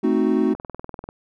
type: chord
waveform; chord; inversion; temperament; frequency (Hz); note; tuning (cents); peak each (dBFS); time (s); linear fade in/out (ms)
triangle; A diminished seventh; none; equal; 220 / 261.6 / 311.1 / 370; A3 / C4 / Eb4 / Gb4; 0 / 0 / 0 / 0; -20; 0.03-0.54; 10
type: click train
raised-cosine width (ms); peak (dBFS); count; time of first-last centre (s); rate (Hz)
1; -19; 12; 0.55-1.089; 20.4
effects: none